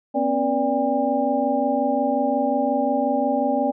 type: tone cluster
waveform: sine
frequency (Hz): 246.2 / 271.8 / 486.1 / 583 / 804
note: B3 / C#4 / B4 / D5 / G5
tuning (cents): -5 / -34 / -28 / -13 / +44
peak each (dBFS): -26 / -24 / -31 / -23 / -24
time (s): 0.14-3.72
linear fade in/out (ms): 20
effects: none